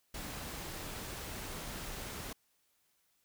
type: noise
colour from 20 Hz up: pink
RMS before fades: -43 dBFS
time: 0.14-2.33 s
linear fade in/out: 5 ms
effects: white hiss -75 dBFS RMS until 3.24 s